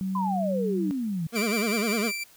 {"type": "tone with pitch glide", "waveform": "sine", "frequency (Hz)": [190, 191.32], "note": ["F#3", "G3"], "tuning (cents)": [46, -42], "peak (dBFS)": -26, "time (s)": [0.01, 0.91], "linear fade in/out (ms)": 0, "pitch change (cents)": 12, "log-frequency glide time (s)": [0.15, 0.44]}
{"type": "exponential sweep", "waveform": "sine", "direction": "down", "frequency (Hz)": [1046.5, 154.9], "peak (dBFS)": -26, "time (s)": [0.15, 1.27], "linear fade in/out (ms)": 5}
{"type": "tone with vibrato", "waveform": "25% pulse", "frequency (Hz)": 218, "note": "A3", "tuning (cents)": -16, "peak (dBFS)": -21, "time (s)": [1.32, 2.12], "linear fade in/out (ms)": 50, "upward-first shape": "sine", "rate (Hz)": 9.9, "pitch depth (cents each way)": 150}
{"type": "tone with tremolo", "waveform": "sawtooth", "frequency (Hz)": 2344, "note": "D7", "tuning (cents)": -4, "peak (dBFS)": -24, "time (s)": [1.35, 2.24], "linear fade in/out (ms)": 10, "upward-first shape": "triangle", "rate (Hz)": 5.7, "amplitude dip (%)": 40}
{"effects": ["white hiss -55 dBFS RMS until 2.36 s"]}